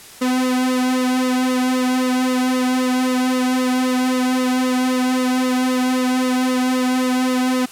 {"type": "tone with flanger", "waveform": "sawtooth", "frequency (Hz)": 254.3, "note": "C4", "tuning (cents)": -49, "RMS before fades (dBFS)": -18, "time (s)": [0.21, 7.66], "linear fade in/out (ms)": 10, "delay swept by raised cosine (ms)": [1.2, 2.3], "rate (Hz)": 3.8, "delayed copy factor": -0.95, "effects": ["white hiss -40 dBFS RMS until 7.71 s", "low-pass 12000 Hz 12 dB/octave"]}